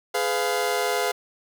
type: chord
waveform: sawtooth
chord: F diminished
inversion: first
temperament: just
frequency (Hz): 419.1 / 502.9 / 698.5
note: Ab4 / Cb5 / F5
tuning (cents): +16 / +31 / 0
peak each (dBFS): -23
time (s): 0.14-1.12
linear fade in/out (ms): 10
effects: none